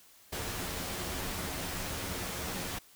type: noise with comb filter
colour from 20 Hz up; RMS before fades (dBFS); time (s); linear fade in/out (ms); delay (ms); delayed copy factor
pink; -37; 0.32-2.79; 10; 11; +0.5
effects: white hiss -59 dBFS RMS until 2.95 s